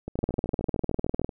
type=two click trains; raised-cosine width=2 ms; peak=-11 / -20 dBFS; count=22 / 17; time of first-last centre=0.19-1.245 / 0.08-1.292 s; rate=19.9 / 13.2 Hz; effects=none